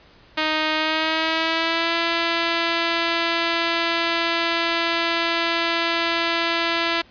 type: tone with pitch glide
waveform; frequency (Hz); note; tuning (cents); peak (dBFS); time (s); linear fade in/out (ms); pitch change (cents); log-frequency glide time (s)
5% pulse; 311.1 to 335.4; D#4 to E4; 0 to +30; -8; 0.37-7.02; 10; +130; 0.75-1.95
effects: pink hiss -51 dBFS RMS until 7.1 s + resampled to 11025 Hz